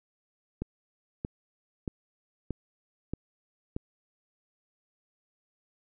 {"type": "click train", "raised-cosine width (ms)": 3, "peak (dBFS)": -19, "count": 6, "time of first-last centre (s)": [0.62, 3.765], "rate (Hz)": 1.59, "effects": []}